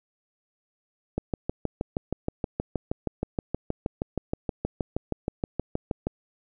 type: click train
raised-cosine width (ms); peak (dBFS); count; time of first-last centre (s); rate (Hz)
2; -13; 32; 1.18-6.07; 6.34
effects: none